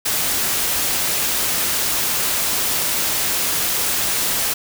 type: noise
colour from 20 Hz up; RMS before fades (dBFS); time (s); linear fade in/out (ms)
white; -20; 0.05-4.54; 10
effects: none